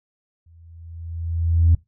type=tone with exponential growth; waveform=sine; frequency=83.4 Hz; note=E2; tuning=21 cents sharp; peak=-9 dBFS; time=0.46-1.75 s; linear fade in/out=5 ms; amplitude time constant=280 ms; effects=noise-tail reverb RT60 0.2 s tail -22 dB re dry + tanh soft clip ceiling -7 dBFS